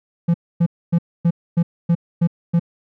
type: tone bursts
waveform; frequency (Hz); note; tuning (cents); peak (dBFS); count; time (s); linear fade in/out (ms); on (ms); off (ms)
triangle; 170; F3; -46; -10; 8; 0.28-2.596; 10; 62; 260
effects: none